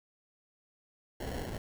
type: noise with sample-and-hold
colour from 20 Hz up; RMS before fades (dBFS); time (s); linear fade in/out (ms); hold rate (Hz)
pink; -38; 1.2-1.58; 5; 1225
effects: none